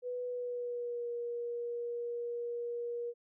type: tone with pitch glide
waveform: sine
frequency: 493.9 to 475.7 Hz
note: B4 to A#4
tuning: 0 to +35 cents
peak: -35 dBFS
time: 0.02-3.14 s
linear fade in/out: 50 ms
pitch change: -65 cents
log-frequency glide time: 0.26-1.09 s
effects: none